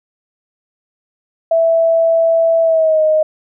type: tone with pitch glide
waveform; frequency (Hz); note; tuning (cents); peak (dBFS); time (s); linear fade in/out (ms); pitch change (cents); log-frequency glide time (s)
sine; 659.3 to 622.3; E5 to D#5; 0 to 0; -9; 1.51-3.23; 5; -100; 2.62-3.02
effects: none